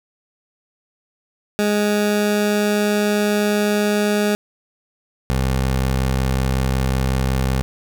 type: tone pair in turn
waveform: 20% pulse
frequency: 207.7 / 65.42 Hz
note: G#3 / C2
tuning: 0 / 0 cents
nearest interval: octave + minor sixth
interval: 2000 cents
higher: first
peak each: -11 / -12 dBFS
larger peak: first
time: 1.59-4.35 / 5.3-7.62 s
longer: first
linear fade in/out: 0 ms
effects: none